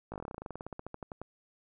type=slowing click train; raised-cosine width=1 ms; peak=-26 dBFS; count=24; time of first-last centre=0.12-1.216 s; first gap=18 ms; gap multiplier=1.08; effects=none